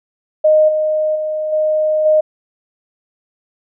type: tone with level steps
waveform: sine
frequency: 618 Hz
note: D#5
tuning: 12 cents flat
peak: -7 / -13 / -17 / -12 / -8 dBFS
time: 0.44-2.21 s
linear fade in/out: 10 ms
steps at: 0.68 / 1.15 / 1.52 / 2.05 s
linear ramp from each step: 10 ms
effects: none